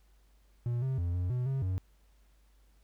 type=tone with pitch steps; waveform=triangle; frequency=120 / 132.1 / 86.8 / 89.5 / 124.5 / 134.5 / 93 Hz; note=B2 / C3 / F2 / F2 / B2 / C3 / F#2; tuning=-49 / +17 / -10 / +43 / +14 / +48 / +9 cents; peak=-27 dBFS; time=0.66-1.78 s; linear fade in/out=0 ms; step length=160 ms; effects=added 50 Hz sine -61 dBFS peak until 2.83 s + pink hiss -72 dBFS RMS until 2.83 s